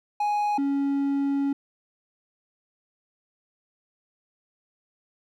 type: tone pair in turn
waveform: triangle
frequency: 831 / 278.8 Hz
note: G#5 / C#4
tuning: +1 / +10 cents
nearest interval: octave + perfect fifth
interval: 1891 cents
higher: first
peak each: -20 dBFS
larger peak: neither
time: 0.2-0.58 / 0.58-1.53 s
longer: second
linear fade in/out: 5 ms
effects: none